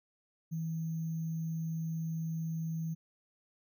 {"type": "tone with sample-and-hold", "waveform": "sine", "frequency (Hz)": 162.2, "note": "E3", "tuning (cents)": -28, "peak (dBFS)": -33, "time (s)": [0.51, 2.95], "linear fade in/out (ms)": 20, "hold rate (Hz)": 6300, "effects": []}